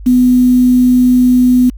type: tone with quantisation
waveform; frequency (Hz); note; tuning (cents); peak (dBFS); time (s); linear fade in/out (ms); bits
sine; 249.7; B3; +19; -5; 0.06-1.7; 10; 5
effects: added 50 Hz sine -26 dBFS peak until 1.77 s